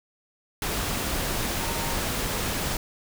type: tone in noise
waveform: sine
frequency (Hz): 922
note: A#5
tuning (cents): -19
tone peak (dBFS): -35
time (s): 1.59-1.95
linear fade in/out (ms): 2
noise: pink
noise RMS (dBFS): -28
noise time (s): 0.62-2.77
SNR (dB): -10
effects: none